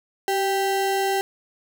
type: ring-modulated tone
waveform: square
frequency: 587.3 Hz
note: D5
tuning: in tune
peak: -18 dBFS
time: 0.28-1.21 s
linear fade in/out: 0 ms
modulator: 201 Hz
effects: none